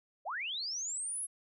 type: linear sweep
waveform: sine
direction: up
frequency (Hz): 523.3 to 11000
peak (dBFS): -35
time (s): 0.25-1.27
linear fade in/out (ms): 20
effects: none